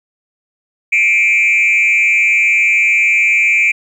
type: tone with frequency modulation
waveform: sine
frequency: 2349 Hz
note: D7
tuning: in tune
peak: -7 dBFS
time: 0.92-3.72 s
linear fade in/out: 10 ms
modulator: 191 Hz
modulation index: 0.78
effects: tanh soft clip ceiling -6 dBFS + 8-bit